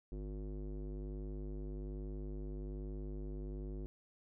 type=tone with low-pass filter; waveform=square; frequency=50.6 Hz; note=G#1; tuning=44 cents flat; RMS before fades=-43 dBFS; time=0.12-3.86 s; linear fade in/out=0 ms; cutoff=370 Hz; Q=2.5; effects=none